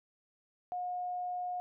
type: tone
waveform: sine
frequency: 720 Hz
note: F#5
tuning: 47 cents flat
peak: -34 dBFS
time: 0.72-1.6 s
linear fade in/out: 0 ms
effects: none